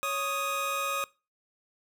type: tone pair together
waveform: 25% pulse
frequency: 554.4 / 1244.6 Hz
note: C#5 / D#6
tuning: 0 / 0 cents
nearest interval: octave + major second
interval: 1400 cents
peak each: -31 / -26 dBFS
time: 0.03-1.04 s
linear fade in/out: 0 ms
effects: noise-tail reverb RT60 0.3 s tail -22 dB re dry